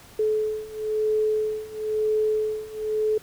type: beating tone pair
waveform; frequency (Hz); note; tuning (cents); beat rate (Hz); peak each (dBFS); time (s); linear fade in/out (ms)
sine; 430 / 431; A4 / A4; -40 / -36; 1; -26 / -24; 0.19-3.18; 5
effects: pink hiss -49 dBFS RMS until 3.22 s